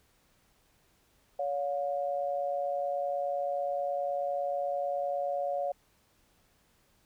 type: tone pair together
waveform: sine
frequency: 564.5 / 714 Hz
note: C#5 / F5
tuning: +31 / +38 cents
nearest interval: major third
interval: 407 cents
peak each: -31 / -33 dBFS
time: 1.39-5.72 s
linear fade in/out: 5 ms
effects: pink hiss -68 dBFS RMS until 7.05 s